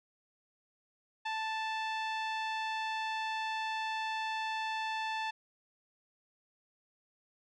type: tone with low-pass filter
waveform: sawtooth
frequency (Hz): 880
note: A5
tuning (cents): 0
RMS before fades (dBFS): -36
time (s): 1.25-5.31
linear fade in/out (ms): 10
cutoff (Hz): 3500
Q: 1.3
effects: none